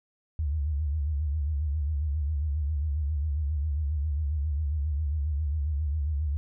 sine tone with vibrato, 74.3 Hz, D2, 21 cents sharp, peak -25 dBFS, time 0.39-6.37 s, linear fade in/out 0 ms, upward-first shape sine, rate 7.4 Hz, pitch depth 120 cents each way, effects none

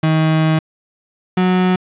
35% pulse tone pair in turn, 158.1 / 183.49 Hz, D#3 / F#3, +28 / -14 cents, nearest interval minor third, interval 258 cents, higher second, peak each -10 dBFS, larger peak neither, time 0.03-0.59 / 1.37-1.76 s, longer first, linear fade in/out 5 ms, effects resampled to 8000 Hz + 8-bit

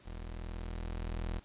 30% pulse tone with level ramp, 41.2 Hz, E1, in tune, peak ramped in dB -39 to -31 dBFS, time 0.05-1.4 s, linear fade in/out 20 ms, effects pink hiss -61 dBFS RMS until 1.44 s + resampled to 8000 Hz

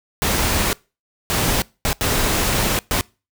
pink noise bursts at uneven times, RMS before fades -19 dBFS, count 5, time 0.22-0.73 / 1.3-1.62 / 1.85-1.93 / 2.01-2.79 / 2.91-3.01 s, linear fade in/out 0 ms, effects noise-tail reverb RT60 0.3 s tail -24 dB re dry

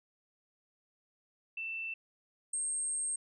sine tone pair in turn, 2669 / 8474 Hz, E7 / C9, +21 / +21 cents, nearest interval octave + minor sixth, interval 2000 cents, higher second, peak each -36 / -32 dBFS, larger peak second, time 1.57-1.94 / 2.53-3.16 s, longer second, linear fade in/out 5 ms, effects none

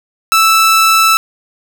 sawtooth tone, 1318.5 Hz, E6, in tune, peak -3 dBFS, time 0.32-1.17 s, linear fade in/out 0 ms, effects none

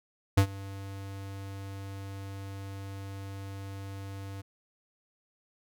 square tone with ADSR envelope, 98 Hz, G2, in tune, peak -17 dBFS, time 0.37-4.42 s, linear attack 10 ms, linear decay 81 ms, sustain -22 dB, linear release 15 ms, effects none

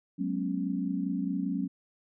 sine tone cluster, 186.1 / 210.8 / 243.6 / 273.9 Hz, F#3 / G#3 / B3 / C#4, +10 / +26 / -24 / -21 cents, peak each -32 / -36 / -38 / -32 dBFS, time 0.18-1.68 s, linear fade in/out 20 ms, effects none

